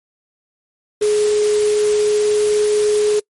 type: tone in noise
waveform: sine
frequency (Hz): 420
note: G#4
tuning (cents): +19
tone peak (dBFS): -12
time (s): 1.01-3.2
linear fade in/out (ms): 10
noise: white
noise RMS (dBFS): -27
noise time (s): 1.01-3.2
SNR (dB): +12
effects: noise-tail reverb RT60 0.1 s tail -26 dB re dry + MP3 48 kbps